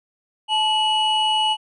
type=tone pair together; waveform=triangle; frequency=867 / 2930 Hz; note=A5 / F#7; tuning=-26 / -18 cents; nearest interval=octave + major sixth; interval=2108 cents; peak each=-18 dBFS; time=0.48-1.57 s; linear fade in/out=50 ms; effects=resampled to 24000 Hz